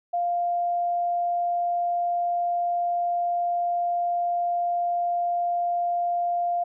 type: tone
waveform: sine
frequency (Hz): 698.5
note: F5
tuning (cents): 0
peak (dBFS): -22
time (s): 0.13-6.64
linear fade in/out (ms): 10
effects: none